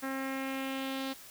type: tone with low-pass filter sweep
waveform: sawtooth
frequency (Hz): 267.6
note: C4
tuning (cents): +39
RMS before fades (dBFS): -36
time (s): 0.02-1.14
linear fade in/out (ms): 20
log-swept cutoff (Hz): 1700 to 4100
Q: 2.4
effects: white hiss -51 dBFS RMS until 1.3 s